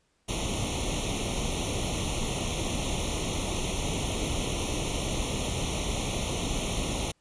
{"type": "noise with comb filter", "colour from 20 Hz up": "pink", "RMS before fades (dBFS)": -30, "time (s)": [0.28, 7.12], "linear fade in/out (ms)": 10, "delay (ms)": 0.31, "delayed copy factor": 1, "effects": ["pink hiss -71 dBFS RMS until 7.2 s", "resampled to 22050 Hz"]}